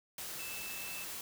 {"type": "tone in noise", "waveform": "sine", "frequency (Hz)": 2637, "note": "E7", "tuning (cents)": 0, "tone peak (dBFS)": -45, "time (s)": [0.39, 1.04], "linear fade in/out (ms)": 2, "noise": "white", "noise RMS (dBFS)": -43, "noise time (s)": [0.18, 1.21], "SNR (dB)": -5, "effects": []}